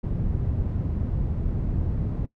white low-pass noise, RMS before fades -26 dBFS, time 0.03-2.26 s, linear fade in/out 10 ms, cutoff 120 Hz, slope 12 dB/octave, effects noise-tail reverb RT60 0.1 s tail -17 dB re dry

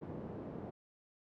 pink band-pass noise, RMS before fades -45 dBFS, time 0.01-0.71 s, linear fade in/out 20 ms, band 130 to 520 Hz, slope 12 dB/octave, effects none

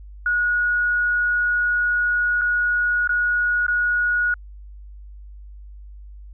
sine tone with dropouts, 1453 Hz, F#6, 32 cents flat, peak -17 dBFS, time 0.26-4.34 s, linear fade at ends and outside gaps 2 ms, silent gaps 2.413-2.417 / 3.075-3.092 / 3.666-3.681 s, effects added 50 Hz sine -37 dBFS peak until 6.33 s

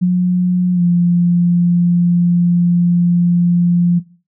sine tone with pitch glide, 180 to 174.27 Hz, F#3 to F3, -47 to -3 cents, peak -9 dBFS, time 0.01-4 s, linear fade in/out 20 ms, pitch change -56 cents, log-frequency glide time 0.74-0.82 s, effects noise-tail reverb RT60 0.4 s tail -19 dB re dry

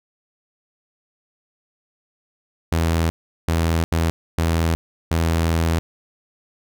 sawtooth tone bursts at uneven times, 82.41 Hz, E2, in tune, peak -13 dBFS, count 5, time 2.72-3.1 / 3.48-3.84 / 3.92-4.1 / 4.38-4.75 / 5.11-5.79 s, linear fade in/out 0 ms, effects none

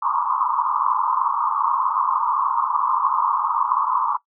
pink band-pass noise, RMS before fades -21 dBFS, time 0.02-4.17 s, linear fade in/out 5 ms, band 920 to 1200 Hz, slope 96 dB/octave, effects noise-tail reverb RT60 0.1 s tail -18 dB re dry

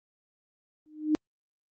sine tone with exponential growth, 306.1 Hz, D#4, 28 cents flat, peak -18 dBFS, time 0.86-1.15 s, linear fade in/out 0 ms, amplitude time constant 62 ms, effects Opus 24 kbps

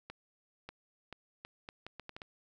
accelerating click train, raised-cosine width 0.3 ms, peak -28 dBFS, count 10, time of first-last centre 0.1-2.218 s, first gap 590 ms, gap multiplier 0.74, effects none

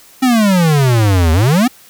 square exponential two-way sweep, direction down then up, 266.6 to 77.78 to 266.6 Hz, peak -9 dBFS, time 0.22-1.68 s, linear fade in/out 10 ms, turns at 1.32 s, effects white hiss -43 dBFS RMS until 1.89 s

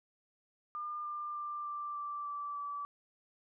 sine tone with pitch steps, 1203 / 1194.7 / 1186.4 / 1178.2 / 1170.1 / 1162 / 1154 Hz, D6 / D6 / D6 / D6 / D6 / D6 / D6, +41 / +29 / +17 / +5 / -7 / -19 / -31 cents, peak -37 dBFS, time 0.75-2.85 s, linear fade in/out 0 ms, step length 300 ms, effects none

